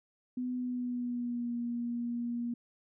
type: tone with pitch glide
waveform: sine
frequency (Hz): 250 to 238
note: B3 to A#3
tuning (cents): +21 to +36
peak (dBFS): -32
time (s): 0.37-2.54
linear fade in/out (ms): 5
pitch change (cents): -85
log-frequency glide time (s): 0.56-1.54
effects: none